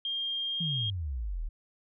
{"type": "tone with pitch glide", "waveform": "sine", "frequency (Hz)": [3211, 3235], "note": ["G7", "G#7"], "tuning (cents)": [41, -46], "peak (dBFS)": -30, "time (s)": [0.05, 0.9], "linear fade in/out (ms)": 2, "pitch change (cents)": 13, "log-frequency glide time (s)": [0.47, 0.7]}
{"type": "exponential sweep", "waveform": "sine", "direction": "down", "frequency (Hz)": [175.9, 34.65], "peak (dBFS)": -31, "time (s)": [0.6, 1.49], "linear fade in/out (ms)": 10}
{"effects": []}